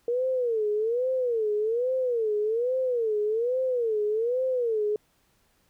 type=tone with vibrato; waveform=sine; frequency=466.2 Hz; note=A#4; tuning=in tune; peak=-23 dBFS; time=0.08-4.96 s; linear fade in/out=2 ms; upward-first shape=sine; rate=1.2 Hz; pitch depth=190 cents each way; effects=pink hiss -67 dBFS RMS until 5.69 s